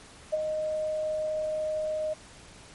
sine tone with ADSR envelope, 620 Hz, D#5, 6 cents flat, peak -21 dBFS, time 0.32-2.14 s, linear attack 19 ms, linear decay 24 ms, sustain -6 dB, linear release 13 ms, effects pink hiss -50 dBFS RMS until 2.74 s + MP3 48 kbps

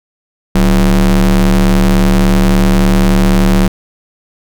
square ring-modulated tone, 76.9 Hz, D#2, 20 cents flat, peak -4 dBFS, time 0.55-3.68 s, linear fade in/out 5 ms, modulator 112 Hz, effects none

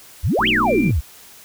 sine exponential two-way sweep, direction up then down, 58.27 to 3301 to 58.27 Hz, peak -15 dBFS, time 0.23-1.01 s, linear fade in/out 20 ms, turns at 0.48 s
click train, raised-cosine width 3 ms, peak -18 dBFS, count 33, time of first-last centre 0.39-0.903 s, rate 62.4 Hz
sine chord, B dominant seventh, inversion third, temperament just, 222.2 / 246.9 / 308.7 / 370.4 Hz, A3 / B3 / D#4 / F#4, +17 / 0 / -14 / +2 cents, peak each -24 / -28 / -26 / -29 dBFS, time 0.41-0.91 s, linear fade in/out 2 ms
sine tone, 2362 Hz, D7, 9 cents sharp, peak -25 dBFS, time 0.65-0.92 s, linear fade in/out 50 ms
effects white hiss -44 dBFS RMS until 1.44 s

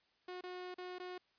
sawtooth tone with dropouts, 362.9 Hz, F#4, 34 cents flat, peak -40 dBFS, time 0.28-1.18 s, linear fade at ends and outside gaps 5 ms, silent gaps 0.41-0.436 / 0.743-0.782 / 0.985-0.998 s, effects white hiss -75 dBFS RMS until 1.38 s + resampled to 11025 Hz

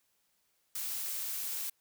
blue noise, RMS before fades -37 dBFS, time 0.75-1.7 s, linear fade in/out 5 ms, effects white hiss -75 dBFS RMS until 1.8 s

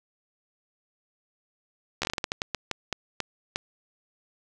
slowing click train, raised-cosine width 0.2 ms, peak -10 dBFS, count 15, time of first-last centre 2.02-3.559 s, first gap 13 ms, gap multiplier 1.29, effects none

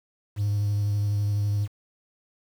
triangle tone with vibrato, 102.8 Hz, G#2, 17 cents flat, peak -19 dBFS, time 0.36-1.68 s, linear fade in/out 50 ms, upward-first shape triangle, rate 12 Hz, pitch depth 22 cents each way, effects tanh soft clip ceiling -17 dBFS + 8-bit

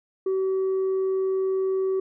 sine tone with tanh clipping, 380.9 Hz, G4, 50 cents flat, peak -22 dBFS, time 0.26-2 s, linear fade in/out 5 ms, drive 1 dB, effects none

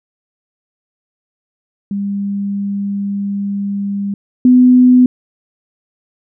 sine tone pair in turn, 200.2 / 250.9 Hz, G3 / B3, +37 / +28 cents, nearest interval major third, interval 391 cents, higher second, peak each -16 / -4 dBFS, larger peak second, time 1.91-4.14 / 4.45-5.06 s, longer first, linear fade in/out 2 ms, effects none

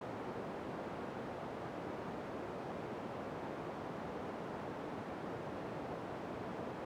white band-pass noise, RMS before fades -44 dBFS, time 0.01-6.85 s, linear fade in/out 5 ms, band 120 to 680 Hz, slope 12 dB/octave, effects none

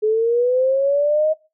sine linear sweep, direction up, 423.9 to 630 Hz, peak -14 dBFS, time 0.02-1.34 s, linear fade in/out 20 ms, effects noise-tail reverb RT60 0.3 s tail -22 dB re dry

